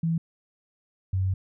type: tone pair in turn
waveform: sine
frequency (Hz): 164.7 / 94.43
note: E3 / F#2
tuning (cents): -1 / +36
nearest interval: minor seventh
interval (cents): 963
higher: first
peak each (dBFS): -22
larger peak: neither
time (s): 0.03-0.18 / 1.13-1.34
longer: second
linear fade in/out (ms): 5
effects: none